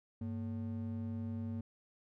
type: ring-modulated tone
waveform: triangle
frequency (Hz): 164.81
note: E3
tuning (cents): 0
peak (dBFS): -32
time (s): 0.21-1.61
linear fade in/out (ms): 5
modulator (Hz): 65.7
effects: none